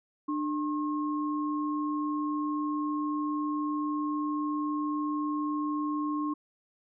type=tone pair together; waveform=sine; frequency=298.8 / 1075 Hz; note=D4 / C6; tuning=+30 / +47 cents; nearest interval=octave + minor seventh; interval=2217 cents; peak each=-29 / -34 dBFS; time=0.28-6.34 s; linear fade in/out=10 ms; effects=none